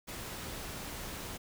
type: noise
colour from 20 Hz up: pink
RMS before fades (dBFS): -42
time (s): 0.07-1.38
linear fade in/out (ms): 20
effects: none